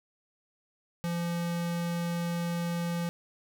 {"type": "tone", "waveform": "square", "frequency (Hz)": 171.3, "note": "F3", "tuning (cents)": -33, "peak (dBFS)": -30, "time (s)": [1.04, 3.09], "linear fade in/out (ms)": 0, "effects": []}